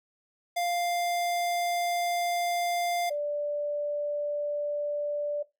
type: tone pair in turn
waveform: square / sine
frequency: 698.5 / 586.2 Hz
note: F5 / D5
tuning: 0 / -3 cents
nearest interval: minor third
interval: 303 cents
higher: first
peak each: -27 dBFS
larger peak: neither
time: 0.56-3.1 / 3.1-5.43 s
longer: first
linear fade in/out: 10 ms
effects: noise-tail reverb RT60 0.2 s tail -18 dB re dry